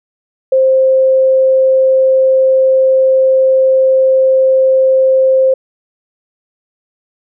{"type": "tone", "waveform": "sine", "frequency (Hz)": 526, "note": "C5", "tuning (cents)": 9, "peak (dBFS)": -6, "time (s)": [0.52, 5.54], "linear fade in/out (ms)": 5, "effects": []}